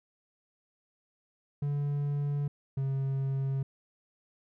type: tone pair in turn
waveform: triangle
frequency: 143.9 / 135.47 Hz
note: D3 / C#3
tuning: -35 / -39 cents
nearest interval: minor second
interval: 104 cents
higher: first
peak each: -26 dBFS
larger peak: neither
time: 1.62-2.48 / 2.77-3.63 s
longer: neither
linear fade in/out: 5 ms
effects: none